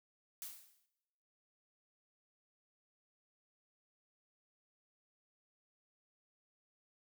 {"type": "noise with exponential decay", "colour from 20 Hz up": "blue", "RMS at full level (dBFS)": -43, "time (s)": [0.42, 0.86], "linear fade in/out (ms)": 0, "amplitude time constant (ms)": 95, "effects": ["noise-tail reverb RT60 1.0 s tail -19 dB re dry"]}